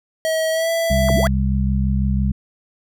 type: tone with pitch glide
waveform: square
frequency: 640 to 663 Hz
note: D#5 to E5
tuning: +49 to +10 cents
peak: -18 dBFS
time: 0.25-1.27 s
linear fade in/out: 0 ms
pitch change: +61 cents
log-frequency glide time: 0.51-0.7 s
type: harmonic tone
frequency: 66 Hz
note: C2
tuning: 16 cents sharp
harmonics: 1 / 2 / 3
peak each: -18 / -22 / -21 dBFS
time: 0.9-2.32 s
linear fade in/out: 5 ms
type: exponential two-way sweep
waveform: sine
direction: down then up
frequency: 1975.5 to 112.1 to 1975.5 Hz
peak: -22 dBFS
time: 1.08-1.28 s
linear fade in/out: 10 ms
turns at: 1.12 s
effects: none